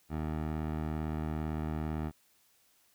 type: tone with low-pass filter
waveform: 15% pulse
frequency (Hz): 77.78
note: D#2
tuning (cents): 0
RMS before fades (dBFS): -35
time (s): 0.09-2.12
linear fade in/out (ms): 50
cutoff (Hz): 1700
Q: 0.6
effects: white hiss -68 dBFS RMS until 2.94 s